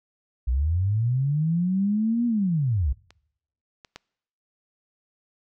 sine linear two-way sweep, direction up then down, 57.4 to 242 to 57.4 Hz, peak -20 dBFS, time 0.47-2.93 s, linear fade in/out 10 ms, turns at 2.26 s
clicks, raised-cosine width 0.2 ms, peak -30 / -27 / -20 dBFS, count 3, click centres 3.106 / 3.848 / 3.96 s
effects noise-tail reverb RT60 0.8 s tail -26 dB re dry

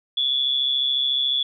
sine tone with amplitude modulation, 3420 Hz, A7, 50 cents flat, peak -16 dBFS, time 0.17-1.43 s, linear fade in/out 5 ms, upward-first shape sine, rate 134 Hz, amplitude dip 65%, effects none

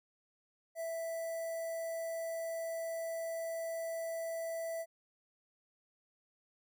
square tone with notch filter, 659.3 Hz, E5, in tune, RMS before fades -39 dBFS, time 0.75-4.86 s, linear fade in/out 50 ms, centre 3400 Hz, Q 0.55, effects none

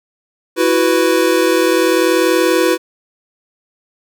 square chord, E suspended second, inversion none, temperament equal, 329.6 / 370 / 493.9 Hz, E4 / F#4 / B4, 0 / 0 / 0 cents, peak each -16 dBFS, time 0.56-2.78 s, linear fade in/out 50 ms, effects none

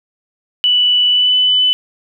sine tone with pitch glide, 2965 to 3001 Hz, F#7 to F#7, +3 to +24 cents, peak -9 dBFS, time 0.64-1.73 s, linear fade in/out 0 ms, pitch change +21 cents, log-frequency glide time 1.09-1.37 s, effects none

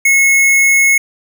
square tone, 2181 Hz, C#7, 29 cents flat, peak -8 dBFS, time 0.05-0.98 s, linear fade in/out 5 ms, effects none

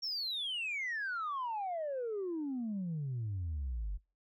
sine exponential sweep, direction down, 5588 to 45.17 Hz, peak -33 dBFS, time 0.02-3.98 s, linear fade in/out 20 ms, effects noise-tail reverb RT60 0.3 s tail -26 dB re dry + tanh soft clip ceiling -32 dBFS

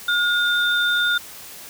sine tone pair together, 1431 / 3603 Hz, F6 / A7, +42 / +40 cents, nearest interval octave + major third, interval 1598 cents, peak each -18 / -22 dBFS, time 0.08-1.18 s, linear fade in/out 5 ms, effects white hiss -39 dBFS RMS until 1.69 s

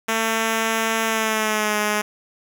5% pulse tone with pitch glide, 224 to 210.2 Hz, A3 to G#3, +31 to +21 cents, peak -8 dBFS, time 0.08-2.02 s, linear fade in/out 10 ms, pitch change -110 cents, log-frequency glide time 1.06-1.77 s, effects none

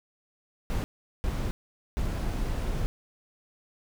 brown noise bursts at uneven times, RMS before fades -29 dBFS, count 3, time 0.7-0.84 / 1.24-1.51 / 1.97-2.86 s, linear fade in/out 0 ms, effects none

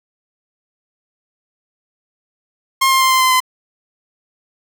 sawtooth tone with pitch steps, 1067 / 1058.4 / 1049.9 / 1041.4 / 1033 / 1024.7 Hz, C6 / C6 / C6 / C6 / C6 / C6, +34 / +20 / +6 / -8 / -22 / -36 cents, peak -7 dBFS, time 2.81-3.404 s, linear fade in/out 10 ms, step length 99 ms, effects none

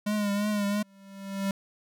square tone with vibrato, 206.1 Hz, G#3, 13 cents flat, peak -26 dBFS, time 0.06-0.83 s, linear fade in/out 10 ms, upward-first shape triangle, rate 2.9 Hz, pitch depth 54 cents each way
square tone with exponential growth, 196 Hz, G3, in tune, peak -25 dBFS, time 0.72-1.51 s, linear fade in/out 2 ms, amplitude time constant 170 ms
effects none

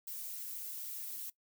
violet noise with flanger, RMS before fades -43 dBFS, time 0.07-1.3 s, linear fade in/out 5 ms, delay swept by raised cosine 1.6 to 5.9 ms, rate 1.6 Hz, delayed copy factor -0.95, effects noise-tail reverb RT60 0.1 s tail -19 dB re dry

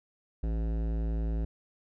sine tone with hard clipping, 55.3 Hz, A1, 9 cents sharp, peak -30 dBFS, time 0.43-1.45 s, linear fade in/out 5 ms, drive 16 dB, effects none

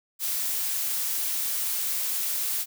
blue noise, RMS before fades -28 dBFS, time 0.19-2.66 s, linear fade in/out 50 ms, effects none

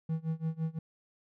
triangle tone with tremolo, 160.9 Hz, E3, 42 cents flat, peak -26 dBFS, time 0.09-0.79 s, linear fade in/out 5 ms, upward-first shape sine, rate 5.9 Hz, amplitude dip 95%, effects none

